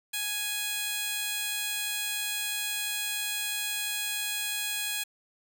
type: tone with high-pass filter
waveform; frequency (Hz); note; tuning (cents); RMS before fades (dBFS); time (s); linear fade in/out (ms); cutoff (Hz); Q
15% pulse; 831; G#5; +1; -32; 0.13-5.04; 10; 3100; 0.53
effects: 8-bit